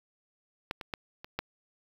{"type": "clicks", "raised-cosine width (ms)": 0.3, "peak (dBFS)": [-16, -23, -17, -26, -15], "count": 5, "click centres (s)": [0.711, 0.812, 0.938, 1.245, 1.39], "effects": ["7-bit"]}